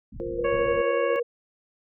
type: low-pass noise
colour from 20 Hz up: pink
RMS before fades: -39 dBFS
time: 0.12-0.82 s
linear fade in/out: 10 ms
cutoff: 270 Hz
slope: 96 dB/octave
type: chord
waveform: sine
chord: F suspended fourth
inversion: none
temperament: equal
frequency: 349.2 / 466.2 / 523.3 Hz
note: F4 / Bb4 / C5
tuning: 0 / 0 / 0 cents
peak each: -32 / -33 / -35 dBFS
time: 0.2-1.16 s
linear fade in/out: 0 ms
type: tone with tremolo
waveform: sine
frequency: 478.1 Hz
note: A#4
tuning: 44 cents sharp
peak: -23 dBFS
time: 0.38-1.23 s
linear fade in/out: 10 ms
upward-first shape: sine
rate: 10 Hz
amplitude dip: 45%
type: harmonic tone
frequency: 554.4 Hz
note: C#5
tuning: in tune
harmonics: 1 / 2 / 3 / 4 / 5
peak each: -25 / -31 / -35 / -37 / -39 dBFS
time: 0.44-1.2 s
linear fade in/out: 10 ms
effects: none